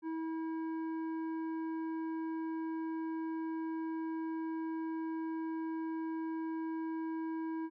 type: tone with hard clipping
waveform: triangle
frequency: 323 Hz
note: E4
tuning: 35 cents flat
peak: -37 dBFS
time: 0.02-7.7 s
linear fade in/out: 50 ms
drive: 14 dB
effects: low-pass 2000 Hz 12 dB/octave + MP3 96 kbps